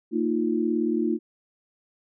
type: chord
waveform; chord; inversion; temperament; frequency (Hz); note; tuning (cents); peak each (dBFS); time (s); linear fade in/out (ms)
sine; Bb suspended fourth; none; equal with one note detuned; 228.5 / 311.1 / 349.2; Bb3 / Eb4 / F4; -34 / 0 / 0; -26; 0.11-1.19; 50
effects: none